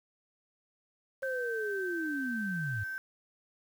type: linear sweep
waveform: sine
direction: down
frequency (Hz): 542 to 95.5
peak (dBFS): -33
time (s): 1.22-2.84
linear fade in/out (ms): 10
type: tone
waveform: sine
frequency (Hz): 1552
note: G6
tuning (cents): -18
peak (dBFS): -35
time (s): 1.23-2.98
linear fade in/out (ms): 0
effects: 9-bit